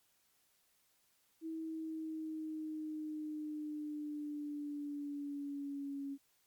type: linear sweep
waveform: sine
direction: down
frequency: 323.5 to 277.2 Hz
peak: -39 dBFS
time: 1.41-6.18 s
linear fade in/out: 50 ms
effects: white hiss -74 dBFS RMS until 6.46 s + MP3 96 kbps